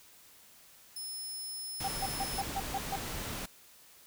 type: tone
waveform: 15% pulse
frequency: 5250 Hz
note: E8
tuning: 8 cents flat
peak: -33 dBFS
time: 0.96-2.41 s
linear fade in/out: 5 ms
type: noise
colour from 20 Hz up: pink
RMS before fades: -39 dBFS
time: 1.8-3.46 s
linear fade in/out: 5 ms
type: tone bursts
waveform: sine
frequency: 784 Hz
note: G5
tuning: in tune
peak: -31 dBFS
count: 7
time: 1.84-2.96 s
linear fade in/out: 5 ms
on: 40 ms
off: 140 ms
effects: white hiss -58 dBFS RMS until 4.06 s